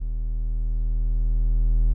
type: tone with level ramp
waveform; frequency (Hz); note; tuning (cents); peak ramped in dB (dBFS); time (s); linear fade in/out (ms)
triangle; 40.04; E1; -50; -22 to -13; 0-1.94; 20
effects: none